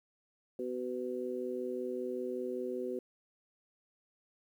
harmonic tone, 125.2 Hz, B2, 24 cents sharp, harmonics 2 / 3 / 4, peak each -41 / -37 / -40 dBFS, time 0.59-2.99 s, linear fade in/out 2 ms, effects 11-bit

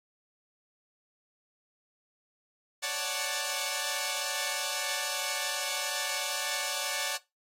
5% pulse chord, D major seventh, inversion third, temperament equal, 554.4 / 587.3 / 740 / 880 Hz, C#5 / D5 / F#5 / A5, 0 / 0 / 0 / 0 cents, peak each -25 dBFS, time 2.82-7.18 s, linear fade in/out 20 ms, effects noise-tail reverb RT60 0.2 s tail -18 dB re dry + AAC 48 kbps

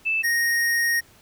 sine / square tone pair in turn, 2637 / 1864.6 Hz, E7 / A#6, 0 / 0 cents, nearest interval tritone, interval 600 cents, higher first, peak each -20 dBFS, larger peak neither, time 0.05-0.23 / 0.23-1.01 s, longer second, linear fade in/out 20 ms, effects pink hiss -54 dBFS RMS until 1.21 s

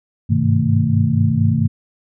sine tone cluster, 100 / 104.3 / 129.2 / 158.5 / 223.7 Hz, G2 / G#2 / C3 / D#3 / A3, +35 / +8 / -21 / +32 / +29 cents, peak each -19 dBFS, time 0.29-1.68 s, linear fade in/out 20 ms, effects none

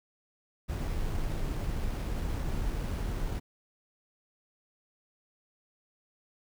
brown noise with sample-and-hold, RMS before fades -32 dBFS, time 0.68-3.4 s, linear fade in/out 20 ms, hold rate 7350 Hz, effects none

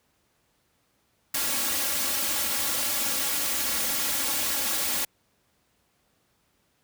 white noise with comb filter, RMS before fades -27 dBFS, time 1.34-5.05 s, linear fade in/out 5 ms, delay 3.6 ms, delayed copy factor +0.9, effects pink hiss -69 dBFS RMS until 6.83 s + high-pass 60 Hz 12 dB/octave

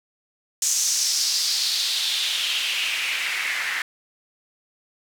white noise with band-pass filter sweep, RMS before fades -24 dBFS, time 0.62-3.82 s, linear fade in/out 2 ms, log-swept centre 6700 to 1800 Hz, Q 3.3, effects none

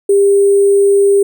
sine tone with sample-and-hold, 400 Hz, G4, 35 cents sharp, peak -6 dBFS, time 0.09-1.23 s, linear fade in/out 5 ms, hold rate 8820 Hz, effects none

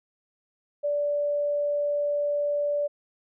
sine tone, 582 Hz, D5, 16 cents flat, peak -23 dBFS, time 0.83-2.88 s, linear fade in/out 20 ms, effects none

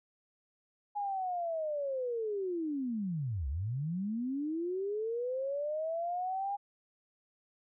sine linear two-way sweep, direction down then up, 832 to 62.9 to 814 Hz, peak -32 dBFS, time 0.95-6.57 s, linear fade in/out 20 ms, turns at 3.48 s, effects none

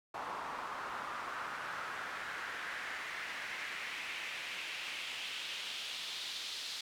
pink noise with band-pass filter sweep, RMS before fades -42 dBFS, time 0.14-6.81 s, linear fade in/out 5 ms, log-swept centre 1000 to 4000 Hz, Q 2.3, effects none

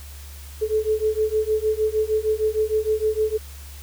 sine beating tone pair, 430 / 436.5 Hz, A4 / A4, -40 / -14 cents, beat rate 6.5 Hz, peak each -22 dBFS, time 0.61-3.38 s, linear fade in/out 20 ms, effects added 71 Hz sine -37 dBFS peak until 3.82 s + white hiss -45 dBFS RMS until 3.82 s

